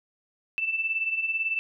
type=beating tone pair; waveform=sine; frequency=2637 / 2655 Hz; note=E7 / E7; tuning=0 / +12 cents; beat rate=18 Hz; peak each=-32 / -26 dBFS; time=0.58-1.59 s; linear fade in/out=0 ms; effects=none